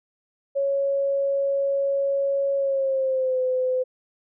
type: tone with pitch glide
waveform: sine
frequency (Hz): 554 to 511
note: C#5 to C5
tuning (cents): -1 to -41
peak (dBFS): -20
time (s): 0.55-3.84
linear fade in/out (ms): 20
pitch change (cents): -140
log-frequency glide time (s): 2.56-3.4
effects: none